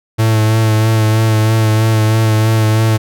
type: tone with vibrato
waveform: 45% pulse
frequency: 110 Hz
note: A2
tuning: in tune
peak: -9 dBFS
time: 0.18-2.98 s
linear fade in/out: 20 ms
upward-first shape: sine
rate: 3.1 Hz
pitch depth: 26 cents each way
effects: none